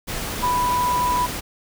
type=tone in noise; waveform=sine; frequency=987.8 Hz; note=B5; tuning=in tune; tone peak=-18 dBFS; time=0.42-1.27 s; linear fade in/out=20 ms; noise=pink; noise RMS=-28 dBFS; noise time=0.07-1.41 s; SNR=+7 dB; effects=none